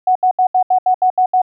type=tone bursts; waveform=sine; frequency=740 Hz; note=F#5; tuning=in tune; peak=-9 dBFS; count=9; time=0.07-1.418 s; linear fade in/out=5 ms; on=84 ms; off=74 ms; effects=none